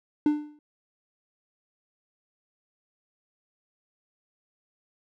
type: tone with exponential decay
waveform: triangle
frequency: 298.1 Hz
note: D4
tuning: 26 cents sharp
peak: -14 dBFS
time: 0.26-0.59 s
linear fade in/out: 2 ms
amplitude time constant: 70 ms
effects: none